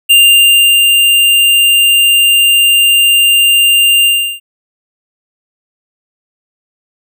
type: tone with ADSR envelope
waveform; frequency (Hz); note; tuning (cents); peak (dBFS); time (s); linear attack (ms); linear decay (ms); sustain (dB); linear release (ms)
square; 2794; F7; 0; -3; 0.09-4.4; 18; 700; -3; 350
effects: none